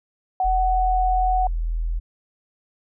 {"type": "tone with pitch glide", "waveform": "sine", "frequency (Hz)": [749, 743], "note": ["F#5", "F#5"], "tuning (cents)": [21, 7], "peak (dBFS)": -18, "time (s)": [0.4, 1.47], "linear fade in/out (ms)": 2, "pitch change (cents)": -14, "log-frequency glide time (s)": [0.51, 0.99]}
{"type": "tone", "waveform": "sine", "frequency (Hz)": 41.2, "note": "E1", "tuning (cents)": 0, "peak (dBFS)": -21, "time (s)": [0.44, 2], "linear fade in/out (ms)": 20}
{"effects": []}